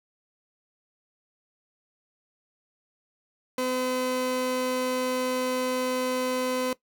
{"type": "tone pair together", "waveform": "30% pulse", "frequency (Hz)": [254.5, 509], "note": ["C4", "C5"], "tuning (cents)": [-48, -48], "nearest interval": "octave", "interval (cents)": 1200, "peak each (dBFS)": -27, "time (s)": [3.58, 6.73], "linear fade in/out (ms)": 2, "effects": ["noise-tail reverb RT60 0.1 s tail -18 dB re dry"]}